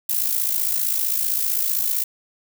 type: noise with amplitude modulation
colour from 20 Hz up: violet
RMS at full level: -19 dBFS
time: 0.09-2.04 s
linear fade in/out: 5 ms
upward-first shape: sine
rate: 55.5 Hz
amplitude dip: 65%
effects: none